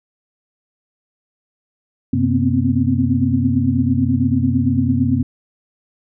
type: tone cluster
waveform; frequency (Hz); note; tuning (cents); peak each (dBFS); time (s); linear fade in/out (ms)
sine; 94.1 / 130.2 / 237.1 / 254.4 / 263.4; F#2 / C3 / A#3 / C4 / C4; +30 / -8 / +30 / -48 / +12; -20; 2.13-5.23; 5
effects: none